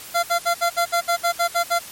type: tone bursts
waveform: 25% pulse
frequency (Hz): 688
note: F5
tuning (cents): -26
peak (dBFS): -13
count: 11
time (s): 0.14-1.794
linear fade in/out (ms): 20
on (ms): 94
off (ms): 62
effects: white hiss -38 dBFS RMS until 1.91 s + MP3 64 kbps